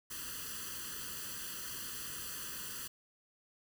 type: noise with comb filter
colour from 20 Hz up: white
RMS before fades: -43 dBFS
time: 0.1-2.88 s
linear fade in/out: 10 ms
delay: 0.66 ms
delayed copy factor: +1
effects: none